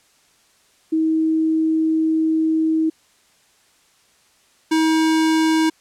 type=tone pair in turn; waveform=sine / square; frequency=318.7 / 318.7 Hz; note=D#4 / D#4; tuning=+42 / +42 cents; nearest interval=unison; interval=0 cents; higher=neither; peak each=-15 dBFS; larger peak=neither; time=0.92-2.9 / 4.71-5.7 s; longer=first; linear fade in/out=10 ms; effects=white hiss -57 dBFS RMS until 5.8 s + low-pass 9000 Hz 12 dB/octave